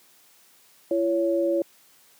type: tone pair together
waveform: sine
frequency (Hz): 338.3 / 559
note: E4 / C#5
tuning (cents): +45 / +14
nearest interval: major sixth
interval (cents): 869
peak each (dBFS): -23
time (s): 0.91-1.62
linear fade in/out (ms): 2
effects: white hiss -57 dBFS RMS until 2.19 s + high-pass 150 Hz 12 dB/octave